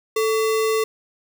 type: tone with sample-and-hold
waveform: sine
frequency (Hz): 440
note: A4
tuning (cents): 0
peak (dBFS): -17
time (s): 0.16-0.84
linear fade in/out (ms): 5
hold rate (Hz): 1575
effects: none